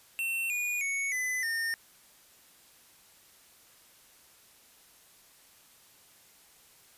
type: tone with pitch steps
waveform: square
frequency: 2700 / 2447 / 2219 / 2011 / 1823 Hz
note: E7 / D#7 / C#7 / B6 / A#6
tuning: +41 / -29 / +1 / +31 / -39 cents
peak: -30 dBFS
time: 0.19-1.74 s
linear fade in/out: 0 ms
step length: 310 ms
effects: white hiss -59 dBFS RMS until 6.97 s + resampled to 32000 Hz